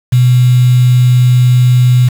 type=tone with quantisation; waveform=sine; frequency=124.7 Hz; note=B2; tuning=17 cents sharp; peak=-4 dBFS; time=0.12-2.09 s; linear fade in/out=10 ms; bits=4; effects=none